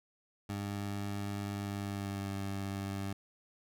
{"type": "tone with pitch glide", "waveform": "20% pulse", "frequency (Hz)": [101, 98.41], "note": ["G#2", "G2"], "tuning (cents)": [-48, 7], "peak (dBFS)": -31, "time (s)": [0.49, 3.13], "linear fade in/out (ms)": 5, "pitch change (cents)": -45, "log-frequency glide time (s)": [1.61, 2.32], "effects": []}